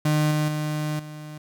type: tone with level steps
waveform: 35% pulse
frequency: 152 Hz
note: D#3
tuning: 40 cents flat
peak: -17 / -19 / -23 / -34 dBFS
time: 0.05-1.38 s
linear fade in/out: 5 ms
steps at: 0.31 / 0.48 / 0.99 s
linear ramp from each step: 5 ms
effects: none